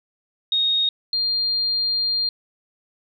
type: tone pair in turn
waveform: sine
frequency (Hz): 3729 / 4200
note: A#7 / C8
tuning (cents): 0 / +6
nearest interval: major second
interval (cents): 206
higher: second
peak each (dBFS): -17 / -19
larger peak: first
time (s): 0.52-0.89 / 1.13-2.29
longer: second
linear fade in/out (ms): 2
effects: none